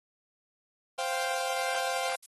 sawtooth chord, C suspended fourth, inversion none, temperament equal, 523.3 / 698.5 / 784 Hz, C5 / F5 / G5, 0 / 0 / 0 cents, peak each -30 dBFS, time 0.98-2.16 s, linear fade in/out 10 ms
violet noise bursts, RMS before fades -43 dBFS, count 13, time 1.12-2.261 s, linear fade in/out 5 ms, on 37 ms, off 55 ms
effects AAC 32 kbps

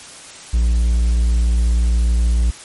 triangle tone, 58.27 Hz, A#1, in tune, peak -10 dBFS, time 0.53-2.51 s, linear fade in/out 10 ms, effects white hiss -37 dBFS RMS until 2.64 s + MP3 48 kbps

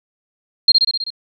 sine tone with echo, 4209 Hz, C8, 9 cents sharp, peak -5 dBFS, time 0.68-0.72 s, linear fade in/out 5 ms, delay 64 ms, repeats 6, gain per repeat -3 dB, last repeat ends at 1.104 s, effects none

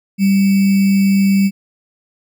sine tone with sample-and-hold, 196 Hz, G3, in tune, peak -9 dBFS, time 0.18-1.51 s, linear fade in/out 50 ms, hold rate 2450 Hz, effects none

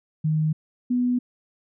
sine tone pair in turn, 155.56 / 246.9 Hz, D#3 / B3, 0 / 0 cents, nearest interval minor sixth, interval 800 cents, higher second, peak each -19 dBFS, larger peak neither, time 0.24-0.53 / 0.9-1.19 s, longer neither, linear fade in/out 10 ms, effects none

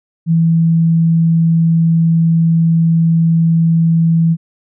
sine tone, 164.81 Hz, E3, in tune, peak -8 dBFS, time 0.26-4.37 s, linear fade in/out 50 ms, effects none

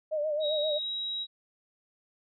sine tone with vibrato, 606 Hz, D#5, 46 cents flat, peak -27 dBFS, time 0.11-0.79 s, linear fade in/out 20 ms, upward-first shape sine, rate 7.6 Hz, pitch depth 64 cents each way
sine tone with pitch glide, 3809 to 3840 Hz, A#7 to B7, +37 to -49 cents, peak -31 dBFS, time 0.4-1.27 s, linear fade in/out 50 ms, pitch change +14 cents, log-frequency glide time 0.81-0.88 s
effects none

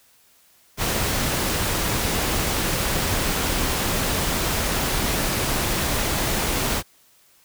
pink noise, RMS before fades -23 dBFS, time 0.77-6.83 s, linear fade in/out 50 ms, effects white hiss -57 dBFS RMS until 7.44 s

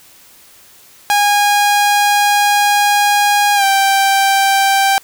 sawtooth tone with pitch glide, 820 to 783.4 Hz, G#5 to G5, -22 to -1 cents, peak -6 dBFS, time 1.1-4.98 s, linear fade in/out 0 ms, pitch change -79 cents, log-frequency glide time 3.55-3.64 s, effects white hiss -44 dBFS RMS until 5.03 s

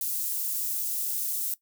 white high-pass noise, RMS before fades -30 dBFS, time 0.01-1.54 s, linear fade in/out 2 ms, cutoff 9300 Hz, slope 12 dB/octave, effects noise-tail reverb RT60 0.1 s tail -18 dB re dry

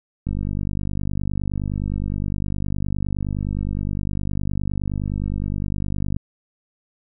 click train, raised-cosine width 5 ms, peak -13 dBFS, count 294, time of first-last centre 0.27-6.165 s, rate 49.7 Hz, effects none

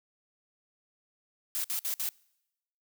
blue noise bursts, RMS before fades -32 dBFS, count 4, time 1.55-2.089 s, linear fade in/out 0 ms, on 92 ms, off 57 ms, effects noise-tail reverb RT60 0.9 s tail -26 dB re dry

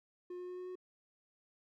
triangle tone with pitch steps, 357.9 / 360 / 362.1 / 364.2 / 366.3 Hz, F4 / F#4 / F#4 / F#4 / F#4, +42 / -47 / -37 / -27 / -17 cents, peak -40 dBFS, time 0.3-0.755 s, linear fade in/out 5 ms, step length 91 ms, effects none

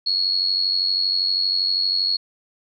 sine tone with amplitude modulation, 4335 Hz, C#8, 39 cents flat, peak -15 dBFS, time 0.06-2.17 s, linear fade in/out 10 ms, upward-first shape sine, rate 92.6 Hz, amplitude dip 65%, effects none

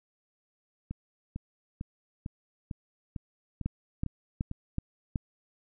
two click trains, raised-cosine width 5 ms, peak -23 / -17 dBFS, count 9 / 5, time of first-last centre 0.91-4.514 / 3.66-5.158 s, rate 2.22 / 2.67 Hz, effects none

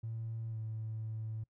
triangle tone with pitch glide, 113 to 110.04 Hz, A2 to A2, +47 to +1 cents, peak -34 dBFS, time 0.03-1.44 s, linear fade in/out 10 ms, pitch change -46 cents, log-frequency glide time 0.5-0.57 s, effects noise-tail reverb RT60 0.1 s tail -26 dB re dry + tanh soft clip ceiling -34 dBFS

